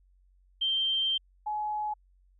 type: tone pair in turn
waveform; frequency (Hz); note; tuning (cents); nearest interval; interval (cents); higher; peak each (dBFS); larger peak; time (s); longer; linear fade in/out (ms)
sine; 3144 / 845.8; G7 / G#5; +4 / +31; octave + major seventh; 2273; first; -25 / -29; first; 0.61-1.18 / 1.46-1.94; first; 10
effects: added 46 Hz sine -60 dBFS peak until 2.39 s